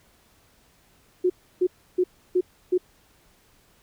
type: tone bursts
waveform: sine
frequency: 363.5 Hz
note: F#4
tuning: 31 cents flat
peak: -17 dBFS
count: 5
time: 1.24-2.78 s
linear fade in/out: 10 ms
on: 60 ms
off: 310 ms
effects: pink hiss -60 dBFS RMS until 3.82 s